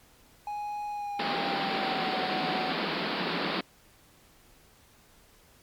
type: tone with pitch glide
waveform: triangle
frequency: 830.6 to 748.6 Hz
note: G#5 to F#5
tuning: 0 to +20 cents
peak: -30 dBFS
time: 0.47-2.72 s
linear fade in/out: 2 ms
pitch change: -180 cents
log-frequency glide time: 0.9-2.21 s
type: band-pass noise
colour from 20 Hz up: pink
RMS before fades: -31 dBFS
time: 1.19-3.61 s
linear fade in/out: 5 ms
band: 160 to 4800 Hz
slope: 96 dB/octave
effects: pink hiss -59 dBFS RMS until 5.62 s + MP3 96 kbps